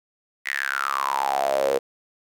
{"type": "tone with high-pass filter sweep", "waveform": "sawtooth", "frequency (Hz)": 68.4, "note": "C#2", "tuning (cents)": -23, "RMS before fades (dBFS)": -24, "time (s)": [0.45, 1.79], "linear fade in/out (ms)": 20, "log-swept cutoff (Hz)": [2000, 470], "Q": 9.6, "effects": []}